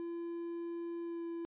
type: tone with pitch glide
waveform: triangle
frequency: 339.9 to 336.8 Hz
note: F4 to E4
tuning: -47 to +37 cents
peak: -36 dBFS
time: 0-1.45 s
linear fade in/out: 0 ms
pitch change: -16 cents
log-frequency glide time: 1.02-1.24 s
effects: resampled to 8000 Hz